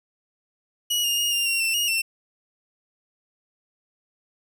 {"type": "tone with pitch steps", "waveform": "sawtooth", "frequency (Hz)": [2912, 2833, 2860, 2796, 2750, 2686, 2865, 2697], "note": ["F#7", "F7", "F7", "F7", "F7", "E7", "F7", "E7"], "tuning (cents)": [-28, 24, 41, 1, -27, 32, 44, 39], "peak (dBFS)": -18, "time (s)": [0.9, 2.02], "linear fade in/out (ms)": 10, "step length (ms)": 140, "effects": []}